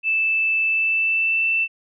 sine tone with pitch glide, 2637 to 2666 Hz, E7 to E7, 0 to +19 cents, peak -17 dBFS, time 0.03-1.68 s, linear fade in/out 50 ms, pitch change +19 cents, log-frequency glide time 0.68-1.47 s, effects none

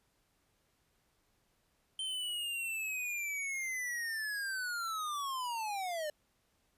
square linear sweep, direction down, 3117 to 588 Hz, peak -36 dBFS, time 1.99-6.1 s, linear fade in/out 2 ms, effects pink hiss -75 dBFS RMS until 6.77 s + resampled to 32000 Hz

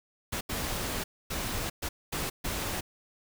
pink noise bursts at uneven times, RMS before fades -33 dBFS, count 6, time 0.32-0.41 / 0.49-1.04 / 1.3-1.7 / 1.82-1.89 / 2.12-2.3 / 2.44-2.81 s, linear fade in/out 10 ms, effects none

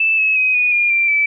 sine tone with pitch steps, 2637 / 2580 / 2524 / 2469 / 2415 / 2363 / 2312 Hz, E7 / E7 / D#7 / D#7 / D7 / D7 / D7, 0 / -38 / +24 / -14 / +48 / +10 / -28 cents, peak -12 dBFS, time 0-1.26 s, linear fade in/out 5 ms, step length 180 ms, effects none

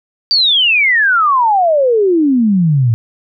sine exponential sweep, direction down, 4699 to 110.2 Hz, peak -8 dBFS, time 0.31-2.94 s, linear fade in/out 0 ms, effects none

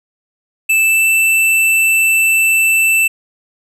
square tone with pitch glide, 2637 to 2658 Hz, E7 to E7, 0 to +14 cents, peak -10 dBFS, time 0.69-3.08 s, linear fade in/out 10 ms, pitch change +14 cents, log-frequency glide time 0.81-1.07 s, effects none

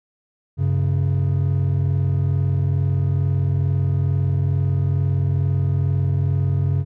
triangle tone pair together, 95.4 / 137.67 Hz, G2 / C#3, -47 / -12 cents, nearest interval tritone, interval 635 cents, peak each -17 dBFS, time 0.57-6.85 s, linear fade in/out 50 ms, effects tanh soft clip ceiling -7 dBFS

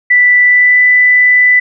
sine tone with pitch glide, 1975.5 to 1990.4 Hz, B6 to B6, 0 to +13 cents, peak -4 dBFS, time 0.1-1.6 s, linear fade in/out 10 ms, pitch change +13 cents, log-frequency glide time 0.43-0.81 s, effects none

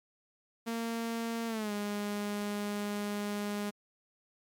sawtooth tone with pitch glide, 229.8 to 205.9 Hz, A#3 to G#3, -25 to -15 cents, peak -29 dBFS, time 0.66-3.71 s, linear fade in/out 20 ms, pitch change -190 cents, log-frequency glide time 1.47-1.72 s, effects MP3 96 kbps

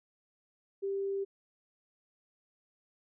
sine tone, 393.5 Hz, G4, 7 cents sharp, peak -31 dBFS, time 0.82-1.25 s, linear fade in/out 20 ms, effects none

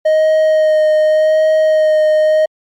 triangle tone with vibrato, 622.3 Hz, D#5, in tune, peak -6 dBFS, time 0.05-2.46 s, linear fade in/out 10 ms, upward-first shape sine, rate 0.86 Hz, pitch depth 14 cents each way, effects MP3 64 kbps

